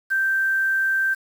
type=tone with quantisation; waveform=sine; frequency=1565 Hz; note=G6; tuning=3 cents flat; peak=-18 dBFS; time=0.1-1.15 s; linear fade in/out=20 ms; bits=7; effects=none